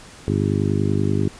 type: harmonic tone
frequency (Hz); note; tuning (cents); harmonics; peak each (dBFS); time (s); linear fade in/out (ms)
50.3; G1; +45; 2 / 3 / 4 / 5 / 6 / 7 / 8; -22 / -24 / -25 / -26 / -27 / -27 / -28; 0.28-1.28; 0
effects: pink hiss -43 dBFS RMS until 1.39 s + resampled to 22050 Hz